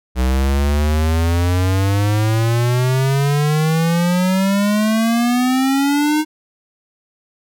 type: exponential sweep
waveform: square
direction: up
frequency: 62.4 to 311.1 Hz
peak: -14 dBFS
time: 0.15-6.25 s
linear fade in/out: 50 ms
effects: none